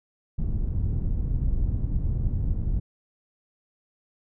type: low-pass noise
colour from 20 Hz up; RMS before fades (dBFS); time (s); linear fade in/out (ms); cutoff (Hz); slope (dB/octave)
pink; -25; 0.38-2.8; 10; 120; 12
effects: none